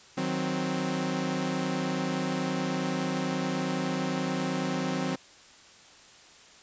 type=chord; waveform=sawtooth; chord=C diminished; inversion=first; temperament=equal; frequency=155.56 / 185 / 261.6 Hz; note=Eb3 / Gb3 / C4; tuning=0 / 0 / 0 cents; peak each=-31 / -28 / -27 dBFS; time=0.17-5.16 s; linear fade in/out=10 ms; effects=white hiss -53 dBFS RMS until 6.62 s + resampled to 16000 Hz